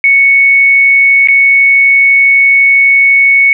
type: tone with dropouts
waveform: sine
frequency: 2217 Hz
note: C#7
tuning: in tune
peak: -3 dBFS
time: 0.04-3.53 s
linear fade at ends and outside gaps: 1 ms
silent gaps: 1.274-1.285 s
effects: none